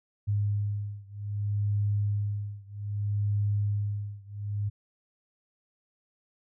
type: beating tone pair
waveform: sine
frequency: 102.5 / 103.13 Hz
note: G#2 / G#2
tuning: -22 / -12 cents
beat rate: 0.63 Hz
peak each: -29 / -30 dBFS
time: 0.27-4.7 s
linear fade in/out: 20 ms
effects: none

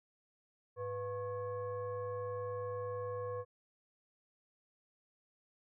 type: tone with frequency modulation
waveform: sine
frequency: 493.9 Hz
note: B4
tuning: in tune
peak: -37 dBFS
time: 0.76-3.45 s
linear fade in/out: 50 ms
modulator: 597 Hz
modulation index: 0.8
effects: none

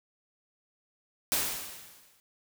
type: noise with exponential decay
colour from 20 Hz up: white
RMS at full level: -26 dBFS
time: 1.32-2.2 s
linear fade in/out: 0 ms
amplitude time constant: 190 ms
effects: none

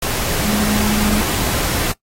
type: tone in noise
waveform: sine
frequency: 210 Hz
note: G#3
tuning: 19 cents sharp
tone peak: -17 dBFS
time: 0.45-1.21 s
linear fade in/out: 5 ms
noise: pink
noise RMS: -20 dBFS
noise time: 0.02-1.92 s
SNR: 0 dB
effects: noise-tail reverb RT60 0.1 s tail -17 dB re dry + AAC 48 kbps

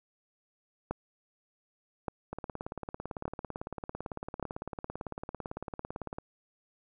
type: two click trains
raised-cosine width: 1 ms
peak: -23 / -18 dBFS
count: 70 / 4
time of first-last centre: 2.33-6.185 / 0.91-4.427 s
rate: 17.9 / 0.853 Hz
effects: none

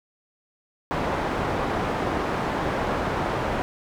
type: low-pass noise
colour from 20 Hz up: white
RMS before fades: -26 dBFS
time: 0.91-3.62 s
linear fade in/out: 0 ms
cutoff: 960 Hz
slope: 12 dB/octave
effects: none

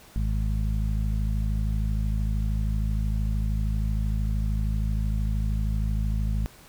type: harmonic tone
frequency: 53 Hz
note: G#1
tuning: 36 cents sharp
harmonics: 1 / 2 / 3 / 4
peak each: -24 / -30 / -34 / -36 dBFS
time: 0.16-6.46 s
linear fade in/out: 0 ms
effects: pink hiss -51 dBFS RMS until 6.68 s

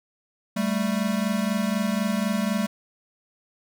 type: tone pair together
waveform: square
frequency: 196.2 / 220.2 Hz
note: G3 / A3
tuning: +2 / +2 cents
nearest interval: major second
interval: 200 cents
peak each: -26 dBFS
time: 0.56-2.67 s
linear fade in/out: 10 ms
effects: none

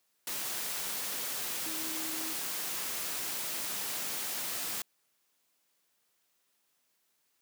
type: tone in noise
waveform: sine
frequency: 318.1 Hz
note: D#4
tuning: 38 cents sharp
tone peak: -43 dBFS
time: 1.66-2.33 s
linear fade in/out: 2 ms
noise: white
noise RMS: -36 dBFS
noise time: 0.27-4.82 s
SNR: -10 dB
effects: white hiss -75 dBFS RMS until 7.41 s + high-pass 150 Hz 12 dB/octave

